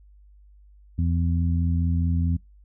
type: harmonic tone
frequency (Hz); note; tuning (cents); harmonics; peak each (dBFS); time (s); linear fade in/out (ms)
84.6; E2; +45; 1 / 2 / 3; -21 / -27 / -31; 0.98-2.37; 10
effects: noise-tail reverb RT60 0.2 s tail -24 dB re dry + added 50 Hz sine -49 dBFS peak until 2.64 s